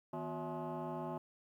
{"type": "tone with frequency modulation", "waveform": "sine", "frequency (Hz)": 246.9, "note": "B3", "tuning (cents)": 0, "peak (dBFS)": -37, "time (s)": [0.13, 1.18], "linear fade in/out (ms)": 5, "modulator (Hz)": 203, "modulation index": 3.8, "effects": ["tanh soft clip ceiling -35 dBFS", "12-bit"]}